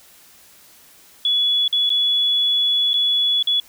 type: tone with dropouts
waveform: sine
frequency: 3400 Hz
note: G#7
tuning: 40 cents sharp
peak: -15 dBFS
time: 1.25-3.6 s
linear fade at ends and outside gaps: 2 ms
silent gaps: 1.679-1.727 / 1.893-1.902 / 2.933-2.94 / 3.427-3.472 s
effects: white hiss -49 dBFS RMS until 3.68 s